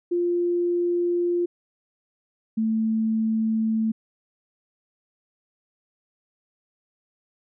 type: tone pair in turn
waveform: sine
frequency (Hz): 349.2 / 221.4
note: F4 / A3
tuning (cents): 0 / +11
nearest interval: minor sixth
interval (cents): 789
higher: first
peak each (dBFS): -20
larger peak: neither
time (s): 0.11-1.46 / 2.57-3.92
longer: neither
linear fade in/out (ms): 10
effects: none